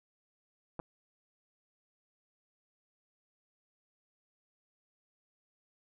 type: clicks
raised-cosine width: 1 ms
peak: -26 dBFS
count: 2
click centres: 0.793 / 0.799 s
effects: none